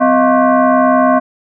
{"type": "tone with frequency modulation", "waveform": "sine", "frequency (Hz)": 186.6, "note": "F#3", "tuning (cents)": 15, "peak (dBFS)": -7, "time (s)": [0, 1.2], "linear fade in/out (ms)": 20, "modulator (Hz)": 443, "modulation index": 2.3, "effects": []}